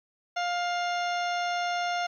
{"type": "harmonic tone with a mistuned harmonic", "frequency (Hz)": 704, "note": "F5", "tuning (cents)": 14, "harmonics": [1, 2, 3, 4, 5, 6, 8, 9], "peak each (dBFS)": [-28, -34, -38, -40, -42, -44, -46, -47], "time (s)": [0.36, 2.07], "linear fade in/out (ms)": 10, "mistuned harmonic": 8, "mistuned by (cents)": -68, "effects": ["11-bit"]}